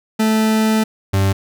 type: tone pair in turn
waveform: 40% pulse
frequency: 218.9 / 97.26 Hz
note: A3 / G2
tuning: -9 / -13 cents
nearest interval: octave + major second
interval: 1404 cents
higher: first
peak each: -12 dBFS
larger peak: neither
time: 0.19-0.84 / 1.13-1.33 s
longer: first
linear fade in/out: 10 ms
effects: none